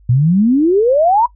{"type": "exponential sweep", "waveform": "sine", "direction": "up", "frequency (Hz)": [116.54, 982], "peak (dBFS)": -8, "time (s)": [0.09, 1.26], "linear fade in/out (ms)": 5, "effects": ["noise-tail reverb RT60 0.1 s tail -19 dB re dry", "added 50 Hz sine -43 dBFS peak until 1.35 s"]}